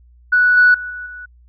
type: tone with level steps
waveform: sine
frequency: 1476 Hz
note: F#6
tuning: 5 cents flat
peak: -9 / -6 / -24 / -26 / -30 dBFS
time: 0.32-1.26 s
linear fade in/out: 10 ms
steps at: 0.57 / 0.74 / 0.9 / 1.06 s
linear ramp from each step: 5 ms
effects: tanh soft clip ceiling -2 dBFS + added 60 Hz sine -45 dBFS peak until 1.48 s